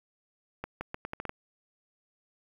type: accelerating click train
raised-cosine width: 0.5 ms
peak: -20 dBFS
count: 8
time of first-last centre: 0.64-1.294 s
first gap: 170 ms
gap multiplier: 0.79
effects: 9-bit